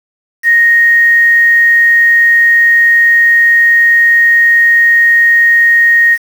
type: tone with quantisation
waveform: sine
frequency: 1864.7 Hz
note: A#6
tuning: in tune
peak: -4 dBFS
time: 0.43-6.18 s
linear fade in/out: 50 ms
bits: 5
effects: none